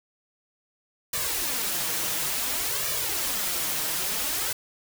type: noise with flanger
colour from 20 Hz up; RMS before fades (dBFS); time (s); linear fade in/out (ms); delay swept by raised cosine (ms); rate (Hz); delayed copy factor
white; -28; 1.13-4.53; 5; 1.7 to 6.5; 0.57; +0.7
effects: none